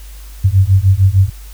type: beating tone pair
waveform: sine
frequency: 92.8 / 99.4 Hz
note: F#2 / G2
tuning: +6 / +25 cents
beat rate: 6.6 Hz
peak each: -10 dBFS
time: 0.44-1.3 s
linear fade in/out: 10 ms
effects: added 50 Hz sine -30 dBFS peak until 1.53 s + white hiss -42 dBFS RMS until 1.53 s